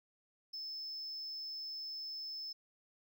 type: tone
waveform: triangle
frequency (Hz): 5250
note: E8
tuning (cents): -8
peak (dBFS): -40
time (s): 0.53-2.53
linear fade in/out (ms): 10
effects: none